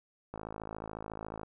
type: click train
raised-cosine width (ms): 1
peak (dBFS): -26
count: 60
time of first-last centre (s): 0.34-1.433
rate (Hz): 54
effects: none